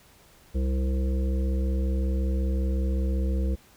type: harmonic tone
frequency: 65.41 Hz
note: C2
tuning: in tune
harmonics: 1 / 3 / 5 / 7 / 8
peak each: -23 / -33 / -37 / -40 / -41 dBFS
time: 0.54-3.56 s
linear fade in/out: 20 ms
effects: pink hiss -56 dBFS RMS until 3.76 s